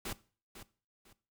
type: noise with echo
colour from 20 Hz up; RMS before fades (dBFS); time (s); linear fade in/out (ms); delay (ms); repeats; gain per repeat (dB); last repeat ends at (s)
pink; -39; 0.05-0.13; 5; 500; 2; -11; 1.13
effects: noise-tail reverb RT60 0.4 s tail -18 dB re dry